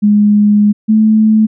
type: tone pair in turn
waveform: sine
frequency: 207.7 / 217.3 Hz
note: G#3 / A3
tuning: 0 / -21 cents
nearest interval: minor second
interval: 79 cents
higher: second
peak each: -5 dBFS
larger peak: neither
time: 0.02-0.73 / 0.88-1.47 s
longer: first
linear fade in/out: 20 ms
effects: none